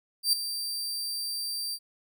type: tone with ADSR envelope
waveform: sawtooth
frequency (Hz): 4690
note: D8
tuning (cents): -3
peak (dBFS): -16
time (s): 0.23-1.79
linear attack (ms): 100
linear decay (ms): 3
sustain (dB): -12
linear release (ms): 56
effects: none